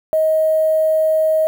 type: tone with quantisation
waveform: sine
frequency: 630 Hz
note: D#5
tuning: 21 cents sharp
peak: -12 dBFS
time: 0.13-1.47 s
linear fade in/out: 0 ms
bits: 6
effects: none